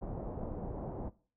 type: low-pass noise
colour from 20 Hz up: pink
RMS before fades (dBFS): -40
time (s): 0.01-1.1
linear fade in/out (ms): 20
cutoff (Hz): 780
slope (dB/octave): 24
effects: noise-tail reverb RT60 0.4 s tail -19 dB re dry